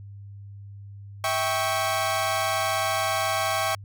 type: chord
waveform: sawtooth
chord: C# diminished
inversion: first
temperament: equal with one note detuned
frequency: 649.4 / 784 / 1108.7 Hz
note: E5 / G5 / C#6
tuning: -26 / 0 / 0 cents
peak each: -24 dBFS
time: 1.24-3.75 s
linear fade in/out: 2 ms
effects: added 100 Hz sine -39 dBFS peak until 3.84 s